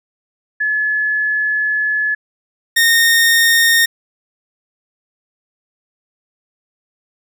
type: tone pair in turn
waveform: sine / sawtooth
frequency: 1712 / 1841.8 Hz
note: A6 / A#6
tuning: -48 / -21 cents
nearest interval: minor second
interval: 127 cents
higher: second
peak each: -14 / -6 dBFS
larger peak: second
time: 0.6-2.15 / 2.76-3.86 s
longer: first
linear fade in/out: 10 ms
effects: none